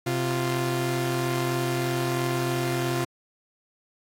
sawtooth tone pair together, 130.47 / 348.3 Hz, C3 / F4, -5 / -5 cents, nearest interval octave + perfect fourth, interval 1700 cents, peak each -23 dBFS, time 0.06-3.05 s, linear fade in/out 10 ms, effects AAC 64 kbps

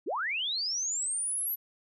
sine linear sweep, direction up, 231.4 to 12000 Hz, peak -29 dBFS, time 0.06-1.56 s, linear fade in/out 20 ms, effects none

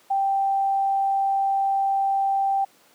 sine tone, 784 Hz, G5, in tune, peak -19 dBFS, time 0.1-2.65 s, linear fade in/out 10 ms, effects pink hiss -56 dBFS RMS until 2.94 s + high-pass 300 Hz 12 dB/octave

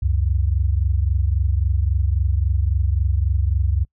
sine tone pair together, 67.6 / 91.29 Hz, C#2 / F#2, -43 / -23 cents, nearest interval perfect fourth, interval 520 cents, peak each -18 / -20 dBFS, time 0.02-3.85 s, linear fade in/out 10 ms, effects noise-tail reverb RT60 0.1 s tail -26 dB re dry

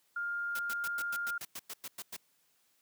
sine tone, 1406 Hz, F6, 11 cents sharp, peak -33 dBFS, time 0.16-1.38 s, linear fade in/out 5 ms
white noise bursts, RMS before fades -42 dBFS, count 12, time 0.55-2.166 s, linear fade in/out 5 ms, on 43 ms, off 100 ms
effects white hiss -72 dBFS RMS until 2.81 s + high-pass 100 Hz 12 dB/octave

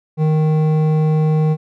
triangle tone with hard clipping, 155.4 Hz, D#3, 2 cents flat, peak -14 dBFS, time 0.17-1.57 s, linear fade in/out 50 ms, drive 14 dB, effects none

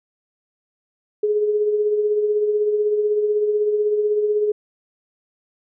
sine tone with tremolo, 420 Hz, G#4, 19 cents sharp, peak -14 dBFS, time 1.23-4.52 s, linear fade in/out 5 ms, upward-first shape triangle, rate 16 Hz, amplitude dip 50%, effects none

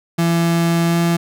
35% pulse tone with pitch glide, 168.3 to 169.57 Hz, E3 to E3, +36 to +49 cents, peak -12 dBFS, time 0.18-1.17 s, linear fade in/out 10 ms, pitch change +13 cents, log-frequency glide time 0.87-0.98 s, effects none

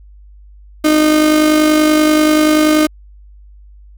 35% pulse tone with amplitude modulation, 307 Hz, D#4, 23 cents flat, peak -5 dBFS, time 0.84-2.87 s, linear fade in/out 10 ms, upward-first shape sine, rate 50.4 Hz, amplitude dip 40%, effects added 50 Hz sine -37 dBFS peak until 3.97 s

